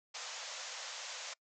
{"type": "band-pass noise", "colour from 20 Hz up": "white", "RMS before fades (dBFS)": -45, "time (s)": [0.14, 1.34], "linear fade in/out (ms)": 10, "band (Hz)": [490, 7300], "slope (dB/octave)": 96, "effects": ["noise-tail reverb RT60 0.1 s tail -24 dB re dry"]}